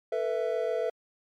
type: chord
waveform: triangle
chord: A suspended second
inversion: none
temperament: equal with one note detuned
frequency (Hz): 446.9 / 493.9 / 659.3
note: A4 / B4 / E5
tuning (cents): +27 / 0 / 0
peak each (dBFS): -29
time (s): 0.12-0.9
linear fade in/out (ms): 5
effects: MP3 96 kbps